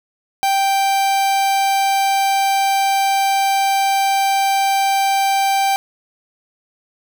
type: tone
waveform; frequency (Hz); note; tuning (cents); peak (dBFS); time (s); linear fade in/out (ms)
45% pulse; 784; G5; 0; -14; 0.43-5.76; 0
effects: none